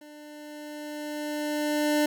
25% pulse tone with level ramp, 298.5 Hz, D4, 28 cents sharp, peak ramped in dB -42 to -17 dBFS, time 0.01-2.06 s, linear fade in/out 5 ms, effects none

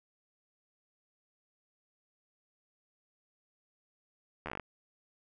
slowing click train, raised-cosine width 0.5 ms, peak -23 dBFS, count 9, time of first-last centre 4.46-4.597 s, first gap 12 ms, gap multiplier 1.1, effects none

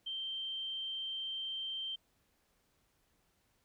sine tone, 3136 Hz, G7, in tune, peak -37 dBFS, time 0.06-1.96 s, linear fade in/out 10 ms, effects pink hiss -75 dBFS RMS until 3.64 s

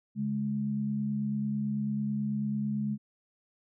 sine tone pair together, 140.5 / 209.6 Hz, C#3 / G#3, +24 / +16 cents, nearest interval perfect fifth, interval 692 cents, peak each -35 / -29 dBFS, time 0.15-2.98 s, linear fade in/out 50 ms, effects none

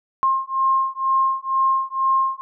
sine beating tone pair, 1064 / 1066.1 Hz, C6 / C6, +29 / +32 cents, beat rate 2.1 Hz, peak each -20 dBFS, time 0.23-2.41 s, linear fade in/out 0 ms, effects none

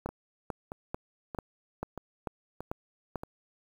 two click trains, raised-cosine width 1 ms, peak -19 / -24 dBFS, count 8 / 6, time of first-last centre 0.06-3.157 / 0.09-3.235 s, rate 2.26 / 1.59 Hz, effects 8-bit

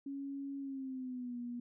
sine tone with pitch glide, 277.2 to 241.3 Hz, C#4 to B3, 0 to -40 cents, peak -39 dBFS, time 0.06-1.6 s, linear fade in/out 5 ms, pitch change -240 cents, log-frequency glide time 0.59-1.38 s, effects none

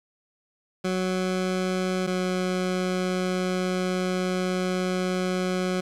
20% pulse tone pair in turn, 185 / 183.51 Hz, F#3 / F#3, 0 / -14 cents, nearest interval unison, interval 14 cents, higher first, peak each -19 dBFS, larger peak neither, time 0.84-2.07 / 2.07-5.81 s, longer second, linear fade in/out 10 ms, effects low-pass 8000 Hz 12 dB/octave + 9-bit

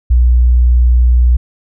sine tone, 60.8 Hz, B1, 26 cents flat, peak -5 dBFS, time 0.1-1.37 s, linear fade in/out 10 ms, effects none

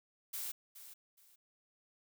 blue noise with echo, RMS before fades -41 dBFS, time 0.33-0.52 s, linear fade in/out 10 ms, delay 420 ms, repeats 2, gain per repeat -12 dB, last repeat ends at 1.36 s, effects none

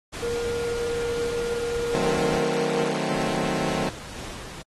pink noise, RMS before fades -35 dBFS, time 0.12-2.41 s, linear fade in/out 20 ms
triangle tone, 472.4 Hz, A#4, 23 cents sharp, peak -23 dBFS, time 0.22-2.92 s, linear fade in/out 10 ms
15% pulse chord, D# diminished seventh, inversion none, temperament equal, 155.56 / 185 / 220 / 261.6 Hz, D#3 / F#3 / A3 / C4, 0 / 0 / 0 / 0 cents, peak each -24 dBFS, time 1.95-3.89 s, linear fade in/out 0 ms
pink noise with tremolo, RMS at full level -37 dBFS, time 3.13-4.62 s, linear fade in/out 5 ms, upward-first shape sine, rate 2 Hz, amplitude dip 30%
effects low-pass 9000 Hz 12 dB/octave + AAC 32 kbps

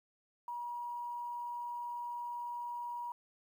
sine tone with quantisation, 959 Hz, A#5, 49 cents sharp, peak -38 dBFS, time 0.48-3.12 s, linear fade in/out 2 ms, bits 11, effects none

